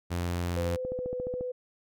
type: tone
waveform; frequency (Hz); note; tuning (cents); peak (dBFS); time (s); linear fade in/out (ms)
sawtooth; 87.31; F2; 0; -25; 0.1-0.77; 20
type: tone with pitch glide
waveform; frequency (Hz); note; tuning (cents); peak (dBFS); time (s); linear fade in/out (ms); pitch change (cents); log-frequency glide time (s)
sine; 510 to 500.4; C5 to B4; -44 to +23; -31; 0.56-1.52; 10; -33; 0.85-1.07
type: click train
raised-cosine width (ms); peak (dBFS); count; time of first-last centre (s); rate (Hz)
2; -24; 9; 0.85-1.409; 14.3
effects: none